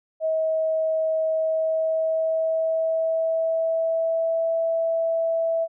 sine tone with pitch glide, 638 to 658.2 Hz, D#5 to E5, +43 to -3 cents, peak -20 dBFS, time 0.2-5.68 s, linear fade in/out 50 ms, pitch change +54 cents, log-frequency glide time 1.3-4.54 s, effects none

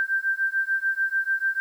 sine beating tone pair, 1568 / 1574.8 Hz, G6 / G6, 0 / +8 cents, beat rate 6.8 Hz, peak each -25 dBFS, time 0-1.6 s, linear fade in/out 0 ms, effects 9-bit

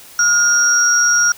sine tone pair together, 1417 / 5659 Hz, F6 / F8, +25 / +22 cents, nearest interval 2 octaves, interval 2397 cents, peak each -13 dBFS, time 0.19-1.32 s, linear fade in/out 2 ms, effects white hiss -40 dBFS RMS until 1.37 s

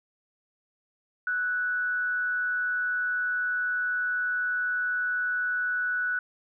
sine tone with frequency modulation, 1480 Hz, F#6, in tune, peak -25 dBFS, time 1.27-6.19 s, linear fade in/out 2 ms, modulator 152 Hz, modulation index 0.29, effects none

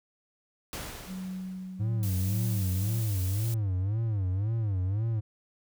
pink noise with exponential decay, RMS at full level -36 dBFS, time 0.73-2.16 s, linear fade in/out 0 ms, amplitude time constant 310 ms
sine tone with tremolo, 186.4 Hz, F#3, 13 cents sharp, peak -33 dBFS, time 1.06-3.03 s, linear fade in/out 50 ms, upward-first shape triangle, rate 0.93 Hz, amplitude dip 50%
triangle tone with vibrato, 102.4 Hz, G#2, 24 cents flat, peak -24 dBFS, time 1.79-5.21 s, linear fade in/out 20 ms, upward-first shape sine, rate 1.9 Hz, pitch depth 200 cents each way
blue noise, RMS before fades -40 dBFS, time 2.03-3.54 s, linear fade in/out 0 ms
effects none

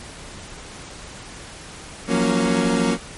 30% pulse chord, Gb major seventh, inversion third, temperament equal with one note detuned, 171.61 / 185 / 233.1 / 277.2 Hz, F3 / Gb3 / Bb3 / Db4, -30 / 0 / 0 / 0 cents, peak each -23 / -21 / -18 / -21 dBFS, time 2.07-2.98 s, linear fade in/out 50 ms, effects pink hiss -38 dBFS RMS until 3.17 s + MP3 48 kbps

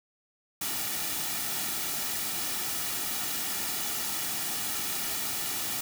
white noise with comb filter, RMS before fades -32 dBFS, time 0.61-5.81 s, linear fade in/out 5 ms, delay 1.9 ms, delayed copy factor -0.5, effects none

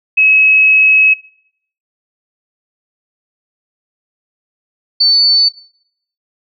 sine tone pair in turn, 2566 / 4502 Hz, E7 / C#8, -47 / +26 cents, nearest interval minor seventh, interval 973 cents, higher second, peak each -6 dBFS, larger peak neither, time 0.17-1.14 / 5-5.49 s, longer first, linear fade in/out 10 ms, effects noise-tail reverb RT60 0.7 s tail -23 dB re dry

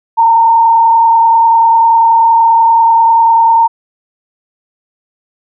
sine tone with frequency modulation, 914 Hz, A#5, 34 cents flat, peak -4 dBFS, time 0.17-3.68 s, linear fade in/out 20 ms, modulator 30.3 Hz, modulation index 0.58, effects none

